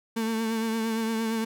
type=tone with vibrato; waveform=35% pulse; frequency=224.3 Hz; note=A3; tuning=34 cents sharp; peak=-24 dBFS; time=0.16-1.45 s; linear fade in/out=10 ms; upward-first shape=triangle; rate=8.7 Hz; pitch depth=37 cents each way; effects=none